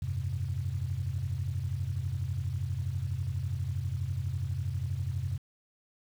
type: chord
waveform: sine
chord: F suspended second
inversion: none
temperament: equal with one note detuned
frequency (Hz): 87.31 / 99.54 / 130.81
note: F2 / G2 / C3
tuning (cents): 0 / +27 / 0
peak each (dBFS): -34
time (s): 0.02-5.38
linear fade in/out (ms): 5
effects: tanh soft clip ceiling -21 dBFS + 9-bit